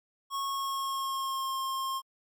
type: tone with pitch glide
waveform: square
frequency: 1098 to 1068 Hz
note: C#6 to C6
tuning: -17 to +35 cents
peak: -31 dBFS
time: 0.3-2.02 s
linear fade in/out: 50 ms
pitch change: -48 cents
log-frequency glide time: 0.42-1.56 s
effects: MP3 96 kbps